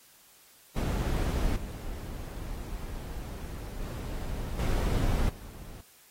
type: noise with level steps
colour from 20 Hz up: brown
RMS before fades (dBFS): -28 / -38 / -35 / -27 / -43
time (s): 0.76-5.81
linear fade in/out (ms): 5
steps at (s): 1.56 / 3.82 / 4.59 / 5.29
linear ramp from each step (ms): 2
effects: white hiss -58 dBFS RMS until 6.1 s + AAC 48 kbps